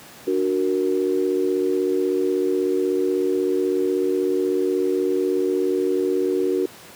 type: chord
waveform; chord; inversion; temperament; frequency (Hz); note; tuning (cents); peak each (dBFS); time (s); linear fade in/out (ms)
sine; D augmented; none; equal; 293.7 / 370 / 466.2; D4 / F#4 / A#4; 0 / 0 / 0; -25 / -20 / -25; 0.27-6.66; 5
effects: pink hiss -43 dBFS RMS until 6.95 s + high-pass 150 Hz 12 dB/octave